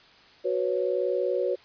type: chord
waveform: sine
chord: F# suspended fourth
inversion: none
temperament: equal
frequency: 370 / 493.9 / 554.4 Hz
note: F#4 / B4 / C#5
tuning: 0 / 0 / 0 cents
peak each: -28 dBFS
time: 0.44-1.56 s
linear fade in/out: 20 ms
effects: white hiss -54 dBFS RMS until 1.64 s + resampled to 11025 Hz